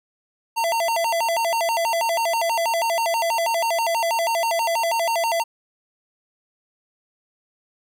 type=tone with vibrato; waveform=square; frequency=784 Hz; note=G5; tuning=in tune; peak=-20 dBFS; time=0.56-5.44 s; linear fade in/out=20 ms; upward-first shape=square; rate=6.2 Hz; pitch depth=270 cents each way; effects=none